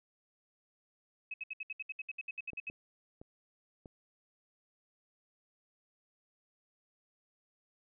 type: tone bursts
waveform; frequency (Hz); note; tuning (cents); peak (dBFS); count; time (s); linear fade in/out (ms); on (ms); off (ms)
sine; 2562; E7; -50; -37; 15; 1.31-2.698; 5; 30; 67
type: clicks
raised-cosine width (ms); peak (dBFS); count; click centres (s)
2; -36; 4; 2.533 / 2.699 / 3.215 / 3.858
effects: none